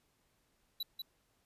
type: tone with echo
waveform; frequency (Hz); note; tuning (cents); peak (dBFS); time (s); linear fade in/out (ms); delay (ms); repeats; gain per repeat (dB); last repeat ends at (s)
square; 3951; B7; 0; -36; 0.8-0.83; 5; 190; 1; -4; 1.02
effects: pink hiss -75 dBFS RMS until 1.45 s + resampled to 32000 Hz